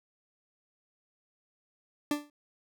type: tone with exponential decay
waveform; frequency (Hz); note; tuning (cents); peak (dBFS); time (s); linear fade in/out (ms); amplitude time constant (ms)
40% pulse; 293.7; D4; 0; -23; 2.11-2.3; 2; 41
effects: none

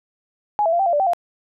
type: tone with pitch steps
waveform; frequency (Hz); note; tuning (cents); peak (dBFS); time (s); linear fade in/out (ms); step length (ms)
sine; 834 / 659 / 689 / 778 / 689 / 586 / 773 / 695; G#5 / E5 / F5 / G5 / F5 / D5 / G5 / F5; +7 / -1 / -24 / -13 / -24 / -4 / -24 / -9; -15; 0.59-1.134; 0; 68
effects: none

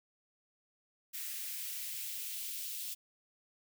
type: noise with high-pass filter sweep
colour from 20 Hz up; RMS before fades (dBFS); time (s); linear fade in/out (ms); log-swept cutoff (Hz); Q
blue; -41; 1.13-2.95; 20; 1900 to 3100; 1.6
effects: none

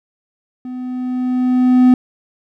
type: tone with level ramp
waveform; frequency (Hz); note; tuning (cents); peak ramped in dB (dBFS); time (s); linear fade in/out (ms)
triangle; 252.2; B3; +36; -23 to -3; 0.65-1.94; 2
effects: none

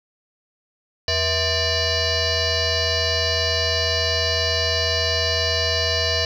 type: tone with frequency modulation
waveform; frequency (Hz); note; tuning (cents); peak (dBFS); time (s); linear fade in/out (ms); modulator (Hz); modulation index
sine; 2349; D7; 0; -18; 1.08-6.25; 2; 566; 5
effects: 8-bit

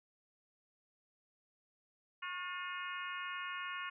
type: harmonic tone with a mistuned harmonic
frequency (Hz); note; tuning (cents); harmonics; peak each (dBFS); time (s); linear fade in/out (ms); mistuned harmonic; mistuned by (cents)
357.5; F4; +41; 3 / 4 / 5 / 6 / 7 / 8; -44 / -45 / -47 / -50 / -49 / -49; 2.22-3.9; 10; 3; +40
effects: none

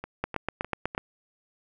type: two click trains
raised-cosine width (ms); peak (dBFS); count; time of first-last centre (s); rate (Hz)
0.5; -20 / -12; 4 / 7; 0.04-0.949 / 0.24-0.979; 3.3 / 8.12
effects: none

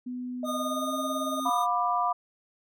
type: tone with pitch glide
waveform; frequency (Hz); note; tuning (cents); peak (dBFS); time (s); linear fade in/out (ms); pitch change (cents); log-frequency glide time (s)
sine; 249 to 265.3; B3 to C4; +14 to +24; -32; 0.06-1.5; 10; +110; 0.42-0.96
type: tone with tremolo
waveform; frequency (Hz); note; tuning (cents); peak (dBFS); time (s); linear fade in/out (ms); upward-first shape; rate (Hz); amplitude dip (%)
sine; 621; D#5; -3; -29; 0.43-1.4; 2; sine; 18; 85
type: tone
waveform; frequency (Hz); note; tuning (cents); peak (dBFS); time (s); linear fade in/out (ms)
square; 1227; D#6; -25; -32; 0.44-1.67; 50
type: chord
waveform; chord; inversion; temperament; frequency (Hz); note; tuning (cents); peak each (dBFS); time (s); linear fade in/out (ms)
sine; B diminished; second; just; 711.2 / 987.8 / 1185.3; F5 / B5 / D6; +31 / 0 / +16; -28; 1.45-2.13; 10
effects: none

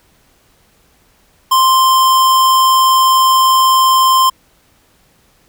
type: tone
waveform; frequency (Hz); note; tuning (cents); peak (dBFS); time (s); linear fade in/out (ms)
square; 1046.5; C6; 0; -8; 1.51-4.3; 10
effects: pink hiss -53 dBFS RMS until 5.48 s

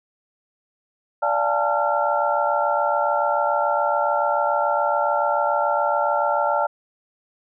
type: tone cluster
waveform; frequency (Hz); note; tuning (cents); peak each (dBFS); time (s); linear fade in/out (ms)
sine; 584 / 695 / 827 / 894 / 1371; D5 / F5 / G#5 / A5 / F6; -10 / -9 / -8 / +27 / -32; -23 / -26 / -26 / -23 / -25; 1.22-6.67; 10
effects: none

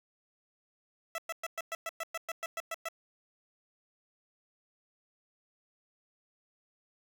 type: tone bursts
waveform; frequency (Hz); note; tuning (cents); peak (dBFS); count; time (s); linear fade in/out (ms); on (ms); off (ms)
15% pulse; 659.3; E5; 0; -28; 13; 1.15-2.886; 2; 32; 110
effects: 10-bit

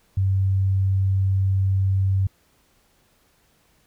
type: tone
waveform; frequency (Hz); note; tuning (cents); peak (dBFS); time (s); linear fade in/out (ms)
sine; 96.2; G2; -32; -17; 0.17-2.27; 5
effects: pink hiss -62 dBFS RMS until 3.86 s

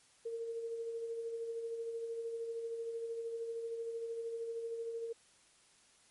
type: tone with tremolo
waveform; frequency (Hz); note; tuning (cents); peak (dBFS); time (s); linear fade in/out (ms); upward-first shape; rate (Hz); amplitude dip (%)
sine; 459.9; A#4; -23; -36; 0.25-5.13; 10; sine; 13; 40
effects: white hiss -66 dBFS RMS until 6.1 s + MP3 48 kbps

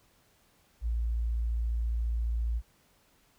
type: tone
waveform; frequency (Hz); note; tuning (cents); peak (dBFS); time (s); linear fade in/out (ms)
sine; 57.3; A#1; -29; -27; 0.81-2.62; 50
effects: pink hiss -66 dBFS RMS until 3.38 s

